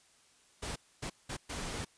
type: noise bursts at uneven times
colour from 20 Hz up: pink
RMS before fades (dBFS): -39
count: 4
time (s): 0.62-0.76 / 1.02-1.1 / 1.29-1.37 / 1.49-1.85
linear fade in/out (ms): 10
effects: white hiss -65 dBFS RMS until 1.97 s + resampled to 22050 Hz